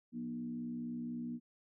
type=tone with frequency modulation; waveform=sine; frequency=239.6 Hz; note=A#3; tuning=48 cents sharp; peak=-38 dBFS; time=0.12-1.4 s; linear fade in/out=50 ms; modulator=64.1 Hz; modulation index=0.66; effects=none